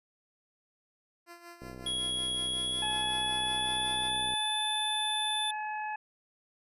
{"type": "tone with tremolo", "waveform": "10% pulse", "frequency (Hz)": 344.1, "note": "F4", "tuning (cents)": -26, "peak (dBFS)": -37, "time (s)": [1.26, 4.11], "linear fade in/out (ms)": 50, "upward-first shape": "sine", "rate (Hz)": 5.4, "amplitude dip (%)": 65}
{"type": "click train", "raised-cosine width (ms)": 2, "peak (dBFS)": -32, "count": 173, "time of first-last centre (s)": [1.62, 4.337], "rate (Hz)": 63.3}
{"type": "tone with pitch glide", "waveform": "square", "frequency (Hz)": [3322, 3518], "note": ["G#7", "A7"], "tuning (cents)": [0, -1], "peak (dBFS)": -31, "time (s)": [1.86, 5.51], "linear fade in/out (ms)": 5, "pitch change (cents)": 99, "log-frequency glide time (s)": [2.47, 4.62]}
{"type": "harmonic tone", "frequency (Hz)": 853, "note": "G#5", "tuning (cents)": 46, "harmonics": [1, 2, 3], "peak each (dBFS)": [-34, -40, -44], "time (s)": [2.82, 5.96], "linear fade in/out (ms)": 5}
{"effects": ["resampled to 32000 Hz"]}